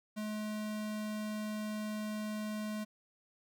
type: tone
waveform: square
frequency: 213.1 Hz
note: G#3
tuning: 45 cents sharp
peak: -37 dBFS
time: 0.16-2.85 s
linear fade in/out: 20 ms
effects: 12-bit